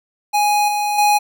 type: tone with level steps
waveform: square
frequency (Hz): 830.6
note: G#5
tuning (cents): 0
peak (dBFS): -14 / -18 / -12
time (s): 0.33-1.19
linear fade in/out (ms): 20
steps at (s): 0.68 / 0.98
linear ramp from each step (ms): 5
effects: none